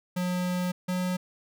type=tone pair in turn; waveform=square; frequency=180.2 / 181.87 Hz; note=F#3 / F#3; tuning=-45 / -30 cents; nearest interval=unison; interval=15 cents; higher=second; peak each=-27 dBFS; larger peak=neither; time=0.16-0.72 / 0.88-1.17 s; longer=first; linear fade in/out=10 ms; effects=none